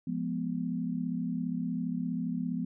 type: chord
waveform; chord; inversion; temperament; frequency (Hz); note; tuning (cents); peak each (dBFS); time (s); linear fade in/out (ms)
sine; F diminished; none; equal with one note detuned; 174.61 / 209.7 / 246.9; F3 / Ab3 / Cb4; 0 / +17 / 0; -34 / -37 / -33; 0.07-2.65; 5
effects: none